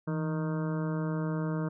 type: harmonic tone with a mistuned harmonic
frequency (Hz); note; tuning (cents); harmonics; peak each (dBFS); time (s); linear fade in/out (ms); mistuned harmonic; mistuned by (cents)
155.5; D#3; -1; 1 / 2 / 3 / 4 / 6 / 7 / 8 / 9 / 10; -30 / -36 / -40 / -42 / -46 / -47 / -48 / -49 / -50; 0.07-1.69; 10; 1; +74
effects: none